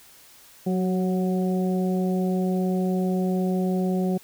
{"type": "harmonic tone with a mistuned harmonic", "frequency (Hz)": 184.2, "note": "F#3", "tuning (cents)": -7, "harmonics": [1, 2, 3, 4], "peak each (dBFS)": [-22, -28, -34, -35], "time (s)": [0.66, 4.18], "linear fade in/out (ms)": 10, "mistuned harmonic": 2, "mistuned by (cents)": 23, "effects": ["white hiss -51 dBFS RMS until 4.23 s"]}